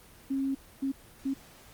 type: tone bursts at uneven times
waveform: sine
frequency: 270.8 Hz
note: C#4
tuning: 40 cents flat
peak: -27 dBFS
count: 3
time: 0.3-0.55 / 0.82-0.92 / 1.25-1.34 s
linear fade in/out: 10 ms
effects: pink hiss -54 dBFS RMS until 1.73 s + Opus 24 kbps